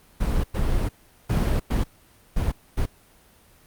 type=noise bursts at uneven times; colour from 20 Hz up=brown; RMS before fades=-22 dBFS; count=6; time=0.2-0.44 / 0.54-0.89 / 1.29-1.6 / 1.7-1.84 / 2.36-2.52 / 2.77-2.86 s; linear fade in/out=10 ms; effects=pink hiss -55 dBFS RMS until 3.66 s + Opus 32 kbps

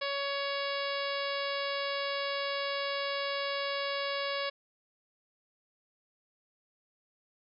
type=harmonic tone; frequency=560 Hz; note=C#5; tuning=18 cents sharp; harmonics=1 / 2 / 3 / 4 / 5 / 6 / 7 / 8 / 9; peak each=-35 / -38 / -40 / -41 / -42 / -43 / -43 / -44 / -45 dBFS; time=0.01-4.5 s; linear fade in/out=10 ms; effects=none

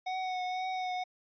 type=tone with vibrato; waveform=square; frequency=740 Hz; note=F#5; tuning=in tune; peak=-33 dBFS; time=0.06-1.04 s; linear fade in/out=10 ms; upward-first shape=triangle; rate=2 Hz; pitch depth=26 cents each way; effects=resampled to 11025 Hz

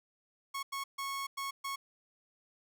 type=tone bursts at uneven times; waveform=sawtooth; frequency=1100 Hz; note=C#6; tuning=14 cents flat; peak=-32 dBFS; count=5; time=0.54-0.63 / 0.72-0.84 / 0.98-1.27 / 1.37-1.51 / 1.64-1.76 s; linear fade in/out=10 ms; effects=none

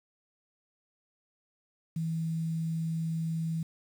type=tone with quantisation; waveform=sine; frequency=162.7 Hz; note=E3; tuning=22 cents flat; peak=-29 dBFS; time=1.96-3.63 s; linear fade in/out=5 ms; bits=9; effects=none

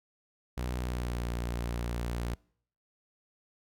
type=tone with pitch glide; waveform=sawtooth; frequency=61.74 to 59.12 Hz; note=B1 to A#1; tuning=0 to +25 cents; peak=-28 dBFS; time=0.57-2.35 s; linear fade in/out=10 ms; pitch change=-75 cents; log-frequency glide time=0.79-1.25 s; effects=noise-tail reverb RT60 0.6 s tail -25 dB re dry

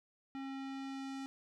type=tone with low-pass filter sweep; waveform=square; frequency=270.2 Hz; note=C#4; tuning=44 cents flat; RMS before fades=-43 dBFS; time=0.35-1.26 s; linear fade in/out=0 ms; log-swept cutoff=2800 to 7100 Hz; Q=0.87; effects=13-bit

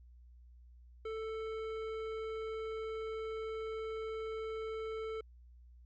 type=tone with hard clipping; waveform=triangle; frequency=441.6 Hz; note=A4; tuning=6 cents sharp; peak=-40 dBFS; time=1.05-5.21 s; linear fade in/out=5 ms; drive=16 dB; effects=added 60 Hz sine -55 dBFS peak until 5.85 s + resampled to 16000 Hz

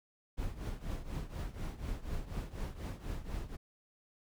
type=noise with tremolo; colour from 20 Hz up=brown; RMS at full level=-36 dBFS; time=0.37-3.57 s; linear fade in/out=20 ms; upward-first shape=triangle; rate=4.1 Hz; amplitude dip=85%; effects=none

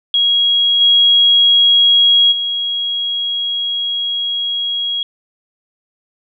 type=tone with level steps; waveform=sine; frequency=3300 Hz; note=G#7; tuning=12 cents flat; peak=-10 / -7 / -16 dBFS; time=0.14-5.03 s; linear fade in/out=2 ms; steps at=0.8 / 2.31 s; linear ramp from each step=20 ms; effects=none

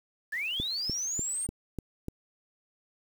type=linear sweep; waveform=sine; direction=up; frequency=1669 to 8880 Hz; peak=-30 dBFS; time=0.32-1.47 s; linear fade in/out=10 ms
type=click train; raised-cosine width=3 ms; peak=-21 dBFS; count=6; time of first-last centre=0.6-2.084 s; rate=3.37 Hz
effects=8-bit

